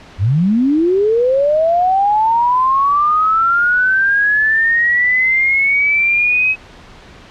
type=linear sweep; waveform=sine; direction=up; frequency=82.41 to 2557 Hz; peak=-10 dBFS; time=0.18-6.56 s; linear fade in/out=50 ms; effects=pink hiss -39 dBFS RMS until 7.3 s + low-pass 4000 Hz 12 dB/octave